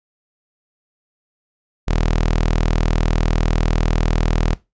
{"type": "tone", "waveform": "sawtooth", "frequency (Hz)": 40.01, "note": "D#1", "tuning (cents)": 49, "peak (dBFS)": -11, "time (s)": [1.87, 4.55], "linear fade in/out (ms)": 20, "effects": ["noise-tail reverb RT60 0.2 s tail -18 dB re dry", "resampled to 16000 Hz"]}